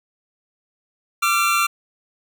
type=tone pair together; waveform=25% pulse; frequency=1178 / 1364.1 Hz; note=D6 / F6; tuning=+5 / -41 cents; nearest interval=minor third; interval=254 cents; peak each=-16 / -15 dBFS; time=1.22-1.67 s; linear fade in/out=10 ms; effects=none